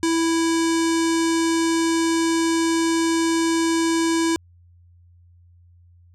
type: tone with low-pass filter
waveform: square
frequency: 329.6 Hz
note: E4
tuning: in tune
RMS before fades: -20 dBFS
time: 0.03-4.36 s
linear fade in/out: 0 ms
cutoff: 7800 Hz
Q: 2.3
effects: added 87 Hz sine -49 dBFS peak until 6.14 s